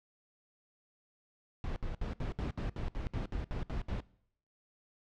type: noise bursts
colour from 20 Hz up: brown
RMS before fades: -36 dBFS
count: 13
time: 1.64-4.004 s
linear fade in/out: 0 ms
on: 120 ms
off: 67 ms
effects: noise-tail reverb RT60 0.7 s tail -22 dB re dry + low-pass 4000 Hz 12 dB/octave